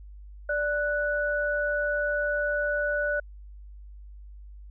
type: tone pair together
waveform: sine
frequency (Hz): 587.3 / 1479.9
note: D5 / F#6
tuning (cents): 0 / 0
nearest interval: octave + major third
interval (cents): 1600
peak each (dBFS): -27 / -27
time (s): 0.49-3.2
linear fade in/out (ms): 5
effects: added 50 Hz sine -42 dBFS peak until 4.7 s